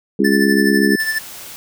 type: harmonic tone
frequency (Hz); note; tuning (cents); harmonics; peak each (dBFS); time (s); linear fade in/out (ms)
68.4; C#2; -23; 3 / 4 / 5 / 6; -16 / -17 / -18 / -19; 0.19-0.96; 5
type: tone with tremolo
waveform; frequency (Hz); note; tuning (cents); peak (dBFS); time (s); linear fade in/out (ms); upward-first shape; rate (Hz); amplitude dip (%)
square; 1760; A6; 0; -16; 0.24-1.19; 10; sine; 12; 55
type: noise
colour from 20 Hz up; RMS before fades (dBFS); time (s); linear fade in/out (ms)
white; -34; 1-1.56; 0
effects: none